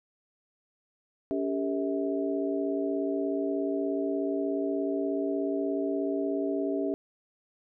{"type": "tone cluster", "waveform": "sine", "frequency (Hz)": [282.4, 394.7, 451.4, 646], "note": ["C#4", "G4", "A4", "E5"], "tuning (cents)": [32, 12, 44, -35], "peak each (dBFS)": [-30, -31, -38, -34], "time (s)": [1.31, 6.94], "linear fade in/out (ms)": 0, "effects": []}